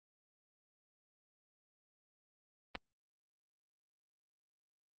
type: clicks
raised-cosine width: 0.3 ms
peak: -24 dBFS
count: 2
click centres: 2.752 / 2.756 s
effects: Opus 24 kbps